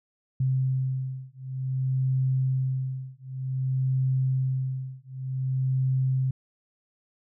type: beating tone pair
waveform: sine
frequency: 130.81 / 131.35 Hz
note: C3 / C3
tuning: 0 / +7 cents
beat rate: 0.54 Hz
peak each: -27 dBFS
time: 0.4-6.31 s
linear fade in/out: 5 ms
effects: none